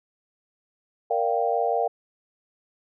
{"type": "chord", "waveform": "sine", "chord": "G minor seventh", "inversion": "first", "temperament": "equal", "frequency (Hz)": [466.2, 587.3, 698.5, 784], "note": ["Bb4", "D5", "F5", "G5"], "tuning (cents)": [0, 0, 0, 0], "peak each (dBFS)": [-26, -29, -25, -27], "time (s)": [1.1, 1.88], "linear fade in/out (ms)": 10, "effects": []}